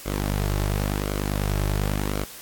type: tone with flanger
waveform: sawtooth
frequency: 50.1 Hz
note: G1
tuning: 38 cents sharp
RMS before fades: -25 dBFS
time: 0.05-2.25 s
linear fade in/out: 20 ms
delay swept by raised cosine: 1.1 to 4.2 ms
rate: 0.94 Hz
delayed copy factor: -0.5
effects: white hiss -41 dBFS RMS until 2.41 s + AAC 64 kbps